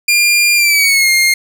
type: tone with pitch glide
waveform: sawtooth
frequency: 2400 to 2126 Hz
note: D7 to C7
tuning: +37 to +27 cents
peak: -5 dBFS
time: 0.08-1.34 s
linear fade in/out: 5 ms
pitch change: -210 cents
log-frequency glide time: 0.56-1.1 s
effects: none